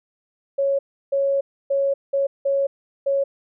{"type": "tone bursts at uneven times", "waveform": "sine", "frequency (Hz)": 553, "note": "C#5", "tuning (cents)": -4, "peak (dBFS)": -17, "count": 6, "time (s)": [[0.58, 0.79], [1.12, 1.41], [1.7, 1.94], [2.13, 2.27], [2.45, 2.67], [3.06, 3.24]], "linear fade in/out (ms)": 10, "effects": []}